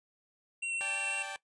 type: tone with vibrato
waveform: square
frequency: 2726 Hz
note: F7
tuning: 43 cents flat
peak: -33 dBFS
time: 0.62-1.23 s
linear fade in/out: 10 ms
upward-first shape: sine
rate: 6 Hz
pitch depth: 11 cents each way
type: chord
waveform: 15% pulse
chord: D suspended fourth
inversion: none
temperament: equal with one note detuned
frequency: 580.6 / 784 / 880 Hz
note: D5 / G5 / A5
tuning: -20 / 0 / 0 cents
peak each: -39 / -34 / -39 dBFS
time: 0.81-1.36 s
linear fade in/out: 0 ms
effects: noise-tail reverb RT60 0.1 s tail -18 dB re dry + resampled to 22050 Hz